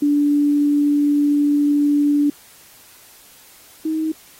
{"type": "tone pair in turn", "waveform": "sine", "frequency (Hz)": [290.6, 315.5], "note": ["D4", "D#4"], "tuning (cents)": [-18, 24], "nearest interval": "minor second", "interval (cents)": 142, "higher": "second", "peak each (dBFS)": [-13, -18], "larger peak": "first", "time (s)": [[0.02, 2.3], [3.85, 4.12]], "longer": "first", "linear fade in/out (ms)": 5, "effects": ["white hiss -47 dBFS RMS until 4.39 s", "AAC 48 kbps"]}